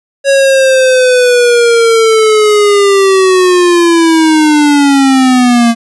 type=linear sweep; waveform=square; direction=down; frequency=554.4 to 229.5 Hz; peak=-5 dBFS; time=0.24-5.75 s; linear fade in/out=50 ms; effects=resampled to 24000 Hz